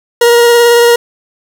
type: tone with vibrato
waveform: 40% pulse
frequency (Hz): 473.7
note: A#4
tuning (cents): +28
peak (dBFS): -3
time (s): 0.21-0.96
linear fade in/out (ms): 5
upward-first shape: triangle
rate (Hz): 18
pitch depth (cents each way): 18
effects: 7-bit